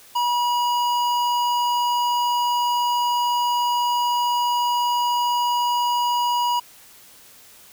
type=tone with notch filter; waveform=square; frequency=967 Hz; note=B5; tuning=37 cents flat; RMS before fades=-21 dBFS; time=0.15-6.6 s; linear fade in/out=10 ms; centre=9600 Hz; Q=0.88; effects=white hiss -48 dBFS RMS until 7.72 s